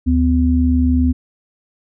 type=tone pair together; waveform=sine; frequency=75.1 / 252.6 Hz; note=D2 / B3; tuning=+39 / +39 cents; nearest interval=octave + major sixth; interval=2100 cents; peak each=-14 dBFS; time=0.06-1.13 s; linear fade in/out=20 ms; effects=none